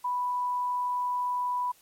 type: tone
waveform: sine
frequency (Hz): 987.8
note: B5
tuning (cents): 0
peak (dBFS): -26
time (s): 0.04-1.72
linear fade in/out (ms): 10
effects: white hiss -60 dBFS RMS until 1.81 s + MP3 64 kbps